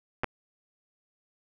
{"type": "clicks", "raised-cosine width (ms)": 0.5, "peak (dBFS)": -13, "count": 2, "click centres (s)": [0.235, 0.243], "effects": []}